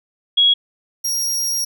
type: tone pair in turn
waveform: sine / sawtooth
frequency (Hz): 3322 / 5623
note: G#7 / F8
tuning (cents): 0 / +11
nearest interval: major sixth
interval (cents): 911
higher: second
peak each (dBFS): -10 / -16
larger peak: first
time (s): 0.37-0.54 / 1.04-1.65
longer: second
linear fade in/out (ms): 10
effects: none